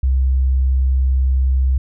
sine tone, 65.4 Hz, C2, in tune, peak -12 dBFS, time 0.03-1.78 s, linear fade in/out 5 ms, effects none

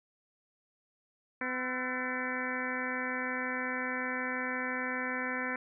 harmonic tone with a mistuned harmonic, 253.5 Hz, B3, 45 cents sharp, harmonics 1 / 2 / 3 / 4 / 5 / 6 / 7 / 8 / 9, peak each -39 / -41 / -46 / -42 / -43 / -40 / -38 / -41 / -42 dBFS, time 1.41-5.56 s, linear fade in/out 2 ms, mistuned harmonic 5, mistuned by +95 cents, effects none

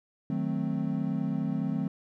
triangle chord, D# diminished seventh, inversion none, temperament equal, 155.56 / 185 / 220 / 261.6 Hz, D#3 / F#3 / A3 / C4, 0 / 0 / 0 / 0 cents, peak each -31 dBFS, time 0.3-1.88 s, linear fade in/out 2 ms, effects none

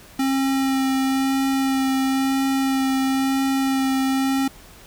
square tone with vibrato, 267.7 Hz, C4, 40 cents sharp, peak -19 dBFS, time 0.19-4.48 s, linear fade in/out 5 ms, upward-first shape sine, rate 0.99 Hz, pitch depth 12 cents each way, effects pink hiss -46 dBFS RMS until 4.86 s

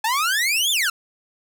sawtooth exponential two-way sweep, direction up then down, 853 to 3614 to 1303 Hz, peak -15 dBFS, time 0.04-0.9 s, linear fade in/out 5 ms, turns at 0.71 s, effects none

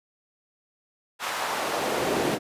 brown noise with high-pass filter sweep, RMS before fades -27 dBFS, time 1.19-2.39 s, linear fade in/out 50 ms, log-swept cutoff 1200 to 270 Hz, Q 1.1, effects resampled to 32000 Hz

